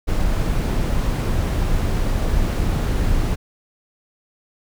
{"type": "noise", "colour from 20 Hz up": "brown", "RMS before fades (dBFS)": -19, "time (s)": [0.07, 3.36], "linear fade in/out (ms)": 20, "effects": []}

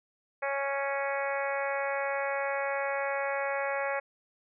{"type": "harmonic tone", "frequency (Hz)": 277.2, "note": "C#4", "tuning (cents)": 0, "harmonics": [2, 3, 4, 5, 6, 7, 8, 9], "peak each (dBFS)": [-32, -36, -39, -40, -38, -39, -39, -46], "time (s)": [0.42, 4], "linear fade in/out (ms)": 10, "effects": []}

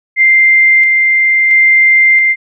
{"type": "tone with tremolo", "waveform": "sine", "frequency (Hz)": 2093, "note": "C7", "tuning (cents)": 0, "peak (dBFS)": -4, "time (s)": [0.16, 2.36], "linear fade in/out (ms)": 50, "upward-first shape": "square", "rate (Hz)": 0.74, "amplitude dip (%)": 25, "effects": []}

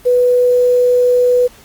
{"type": "tone with quantisation", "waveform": "sine", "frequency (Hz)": 493.9, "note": "B4", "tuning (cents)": 0, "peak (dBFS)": -8, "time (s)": [0.05, 1.48], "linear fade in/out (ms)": 20, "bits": 6, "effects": ["pink hiss -43 dBFS RMS until 1.64 s", "Opus 32 kbps"]}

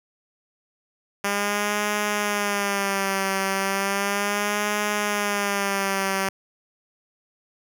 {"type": "tone with vibrato", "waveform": "5% pulse", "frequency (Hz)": 200.7, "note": "G3", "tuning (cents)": 41, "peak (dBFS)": -11, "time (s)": [1.24, 6.29], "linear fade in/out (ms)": 5, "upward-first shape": "sine", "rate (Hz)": 0.35, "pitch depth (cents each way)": 65, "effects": []}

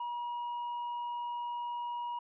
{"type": "tone", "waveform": "triangle", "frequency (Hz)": 959, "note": "A#5", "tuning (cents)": 49, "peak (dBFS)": -33, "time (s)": [0, 2.19], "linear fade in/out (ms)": 5, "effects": ["resampled to 8000 Hz"]}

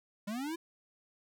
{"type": "linear sweep", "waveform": "square", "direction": "up", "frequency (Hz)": [196, 342.9], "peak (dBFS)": -36, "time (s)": [0.27, 0.56], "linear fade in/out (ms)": 10, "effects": []}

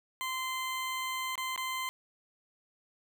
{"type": "tone with dropouts", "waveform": "20% pulse", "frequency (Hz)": 1037, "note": "C6", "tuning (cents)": -16, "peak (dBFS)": -28, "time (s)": [0.21, 1.89], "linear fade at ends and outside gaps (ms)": 0, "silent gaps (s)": [[1.355, 1.378], [1.561, 1.577]], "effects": []}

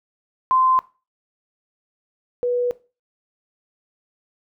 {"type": "tone pair in turn", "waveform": "sine", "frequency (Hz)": [1036, 488.9], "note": ["C6", "B4"], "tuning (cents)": [-17, -18], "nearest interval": "octave + minor second", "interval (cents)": 1301, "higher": "first", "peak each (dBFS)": [-14, -18], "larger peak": "first", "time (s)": [[0.51, 0.79], [2.43, 2.71]], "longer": "neither", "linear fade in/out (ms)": 0, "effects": ["noise-tail reverb RT60 0.3 s tail -18 dB re dry"]}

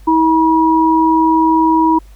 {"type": "tone pair together", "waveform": "sine", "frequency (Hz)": [321.3, 964], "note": ["E4", "B5"], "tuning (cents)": [-44, -42], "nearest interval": "octave + perfect fifth", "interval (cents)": 1902, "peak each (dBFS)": -11, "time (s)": [0.07, 1.99], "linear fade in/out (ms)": 10, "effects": ["added 50 Hz sine -36 dBFS peak until 2.15 s", "pink hiss -51 dBFS RMS until 2.15 s"]}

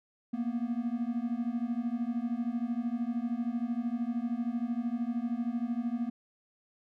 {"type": "beating tone pair", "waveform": "triangle", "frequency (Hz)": [230.8, 243.8], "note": ["A#3", "B3"], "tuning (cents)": [-17, -22], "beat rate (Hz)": 13, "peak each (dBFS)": -31, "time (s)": [0.33, 6.1], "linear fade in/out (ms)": 10, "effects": []}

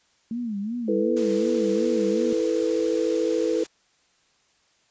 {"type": "tone with vibrato", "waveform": "sine", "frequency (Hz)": 220, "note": "A3", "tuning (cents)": 0, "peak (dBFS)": -26, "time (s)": [0.31, 2.33], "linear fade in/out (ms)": 2, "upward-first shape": "sine", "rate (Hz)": 2.7, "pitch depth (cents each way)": 180}
{"type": "chord", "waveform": "sine", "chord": "E suspended fourth", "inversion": "none", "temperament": "equal", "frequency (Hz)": [329.6, 440, 493.9], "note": ["E4", "A4", "B4"], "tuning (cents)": [0, 0, 0], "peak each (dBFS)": -25, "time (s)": [0.88, 3.64], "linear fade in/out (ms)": 5}
{"type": "noise", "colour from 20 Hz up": "white", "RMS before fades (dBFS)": -39, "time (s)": [1.16, 3.67], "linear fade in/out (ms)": 10}
{"effects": ["white hiss -64 dBFS RMS until 4.9 s", "resampled to 16000 Hz"]}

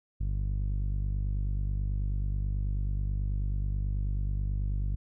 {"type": "tone with low-pass filter", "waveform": "sawtooth", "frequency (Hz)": 49.25, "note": "G1", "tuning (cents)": 9, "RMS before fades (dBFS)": -30, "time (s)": [0.2, 4.96], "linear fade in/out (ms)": 10, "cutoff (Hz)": 120, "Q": 0.92, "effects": []}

